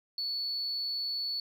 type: tone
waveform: sine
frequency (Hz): 4435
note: C#8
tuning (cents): 0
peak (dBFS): -30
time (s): 0.18-1.4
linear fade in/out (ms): 2
effects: tanh soft clip ceiling -27 dBFS